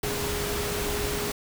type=tone in noise; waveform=sine; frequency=412.4 Hz; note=G#4; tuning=12 cents flat; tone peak=-32 dBFS; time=0.03-1.32 s; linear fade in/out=5 ms; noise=pink; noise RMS=-30 dBFS; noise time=0.03-1.32 s; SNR=-5 dB; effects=none